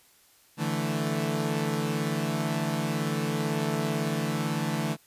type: chord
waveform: sawtooth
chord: D suspended second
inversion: none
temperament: equal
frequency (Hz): 146.83 / 164.81 / 220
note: D3 / E3 / A3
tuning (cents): 0 / 0 / 0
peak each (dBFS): -27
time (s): 0.57-4.97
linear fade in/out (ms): 50
effects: white hiss -60 dBFS RMS until 5.06 s + resampled to 32000 Hz